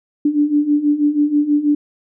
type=beating tone pair; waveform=sine; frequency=290 / 296.2 Hz; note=D4 / D4; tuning=-22 / +15 cents; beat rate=6.2 Hz; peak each=-18 / -14 dBFS; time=0.25-1.75 s; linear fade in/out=5 ms; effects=none